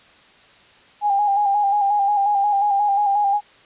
sine tone with vibrato, 812 Hz, G#5, 39 cents flat, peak -15 dBFS, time 1.01-3.41 s, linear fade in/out 50 ms, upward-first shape square, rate 5.6 Hz, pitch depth 37 cents each way, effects white hiss -50 dBFS RMS until 3.65 s + resampled to 8000 Hz

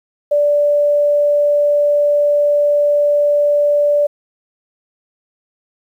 sine tone, 584 Hz, D5, 10 cents flat, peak -10 dBFS, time 0.31-4.07 s, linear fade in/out 10 ms, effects 8-bit

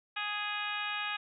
harmonic tone, 415.3 Hz, G#4, in tune, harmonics 2 / 3 / 4 / 5 / 6 / 7 / 8 / 9, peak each -42 / -40 / -39 / -46 / -38 / -42 / -46 / -45 dBFS, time 0.16-1.17 s, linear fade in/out 10 ms, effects none

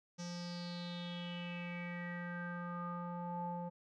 square tone with low-pass filter sweep, 174.61 Hz, F3, in tune, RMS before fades -43 dBFS, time 0.18-3.7 s, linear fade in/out 20 ms, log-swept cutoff 5900 to 750 Hz, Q 6.7, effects none

